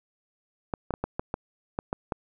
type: clicks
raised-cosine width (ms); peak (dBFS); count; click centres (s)
1; -14; 9; 0.738 / 0.907 / 0.939 / 1.04 / 1.195 / 1.341 / 1.789 / 1.929 / 2.122
effects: none